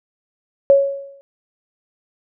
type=tone with exponential decay; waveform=sine; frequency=554.4 Hz; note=C#5; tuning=in tune; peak=-5 dBFS; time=0.7-1.21 s; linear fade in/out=0 ms; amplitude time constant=110 ms; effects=none